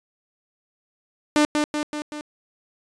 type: tone with echo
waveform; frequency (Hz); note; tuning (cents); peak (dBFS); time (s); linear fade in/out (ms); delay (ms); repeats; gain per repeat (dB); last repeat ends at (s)
sawtooth; 299.2; D4; +32; -11; 1.36-1.45; 0; 190; 4; -4; 2.21
effects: resampled to 22050 Hz